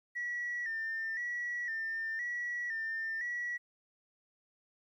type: tone with vibrato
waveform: sine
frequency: 1864.7 Hz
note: A#6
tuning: in tune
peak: -33 dBFS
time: 0.15-3.58 s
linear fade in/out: 20 ms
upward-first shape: square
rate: 0.98 Hz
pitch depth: 62 cents each way
effects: tanh soft clip ceiling -30 dBFS + 12-bit